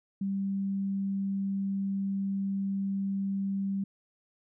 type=tone; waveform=sine; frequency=196 Hz; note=G3; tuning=in tune; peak=-28 dBFS; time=0.21-3.84 s; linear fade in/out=5 ms; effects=none